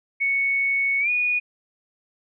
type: tone with pitch glide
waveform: sine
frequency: 2217 to 2460 Hz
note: C#7 to D#7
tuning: 0 to -20 cents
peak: -19 dBFS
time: 0.2-1.4 s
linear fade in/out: 20 ms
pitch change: +180 cents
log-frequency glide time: 1-1.1 s
effects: none